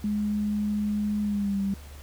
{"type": "tone with pitch glide", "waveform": "sine", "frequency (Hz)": [208.7, 196.99], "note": ["G#3", "G3"], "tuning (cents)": [9, 9], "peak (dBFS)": -24, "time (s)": [0.04, 1.74], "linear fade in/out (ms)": 2, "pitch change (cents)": -100, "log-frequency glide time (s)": [1.22, 1.59], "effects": ["added 72 Hz sine -41 dBFS peak until 2.02 s", "pink hiss -50 dBFS RMS until 2.02 s"]}